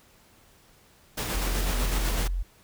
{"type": "noise with tremolo", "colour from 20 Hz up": "pink", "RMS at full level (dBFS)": -30, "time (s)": [1.17, 2.28], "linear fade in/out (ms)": 10, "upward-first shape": "square", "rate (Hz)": 8, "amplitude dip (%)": 25}
{"type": "tone", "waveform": "sine", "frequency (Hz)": 43.89, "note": "F1", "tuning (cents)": 9, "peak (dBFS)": -25, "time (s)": [1.34, 2.43], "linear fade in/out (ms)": 10}
{"effects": ["pink hiss -58 dBFS RMS until 2.63 s"]}